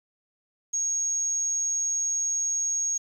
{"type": "tone", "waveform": "sine", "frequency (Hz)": 6570, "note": "G#8", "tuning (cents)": -20, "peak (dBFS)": -24, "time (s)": [0.73, 2.98], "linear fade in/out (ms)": 10, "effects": ["9-bit"]}